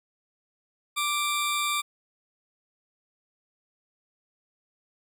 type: tone pair together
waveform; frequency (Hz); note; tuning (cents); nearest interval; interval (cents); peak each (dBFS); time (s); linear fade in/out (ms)
20% pulse; 1174.7 / 3713; D6 / A#7; 0 / -8; octave + minor sixth; 1992; -21 / -27; 0.96-1.82; 20
effects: none